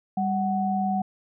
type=tone pair together; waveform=sine; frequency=197.33 / 745 Hz; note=G3 / F#5; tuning=+12 / +12 cents; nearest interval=octave + major seventh; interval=2300 cents; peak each=-25 / -25 dBFS; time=0.17-1.02 s; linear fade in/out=5 ms; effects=none